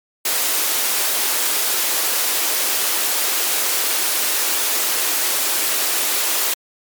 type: high-pass noise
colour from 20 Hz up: white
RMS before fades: -19 dBFS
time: 0.25-6.54 s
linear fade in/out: 5 ms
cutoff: 300 Hz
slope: 24 dB/octave
effects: MP3 96 kbps